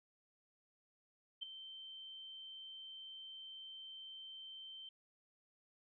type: tone with ADSR envelope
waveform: sine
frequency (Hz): 3111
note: G7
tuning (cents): -14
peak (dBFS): -38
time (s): 1.41-4.89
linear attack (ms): 19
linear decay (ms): 8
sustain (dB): -11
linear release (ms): 3
effects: none